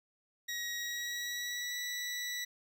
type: tone with pitch glide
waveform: 20% pulse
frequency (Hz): 1900 to 1956.8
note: A#6 to B6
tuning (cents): +33 to -16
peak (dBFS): -31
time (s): 0.48-2.45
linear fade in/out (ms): 10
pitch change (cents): +51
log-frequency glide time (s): 0.78-1.78
effects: none